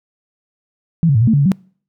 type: tone with pitch steps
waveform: sine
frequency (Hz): 166 / 139.8 / 109.6 / 120.7 / 223.1 / 143.4 / 141.4 / 189.8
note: E3 / C#3 / A2 / B2 / A3 / D3 / C#3 / F#3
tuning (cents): +12 / +15 / -6 / -39 / +24 / -41 / +35 / +44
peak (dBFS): -9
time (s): 1.03-1.518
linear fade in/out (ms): 0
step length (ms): 61
effects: noise-tail reverb RT60 0.5 s tail -26 dB re dry